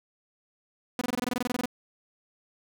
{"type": "tone bursts", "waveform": "sawtooth", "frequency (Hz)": 246.9, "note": "B3", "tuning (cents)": 0, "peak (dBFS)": -22, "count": 15, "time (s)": [0.99, 1.657], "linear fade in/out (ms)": 2, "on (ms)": 23, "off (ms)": 23, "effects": []}